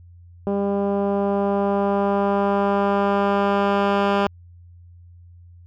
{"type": "tone with low-pass filter sweep", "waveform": "10% pulse", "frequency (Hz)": 200, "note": "G3", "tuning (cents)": 35, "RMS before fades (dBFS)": -20, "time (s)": [0.47, 4.27], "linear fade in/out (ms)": 0, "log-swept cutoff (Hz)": [490, 2500], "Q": 0.8, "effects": ["added 87 Hz sine -43 dBFS peak until 5.66 s"]}